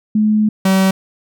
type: tone pair in turn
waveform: sine / 45% pulse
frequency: 213.7 / 190.84 Hz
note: G#3 / G3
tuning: +50 / -46 cents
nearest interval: major second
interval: 196 cents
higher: first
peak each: -10 dBFS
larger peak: neither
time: 0.15-0.49 / 0.65-0.91 s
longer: first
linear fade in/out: 5 ms
effects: none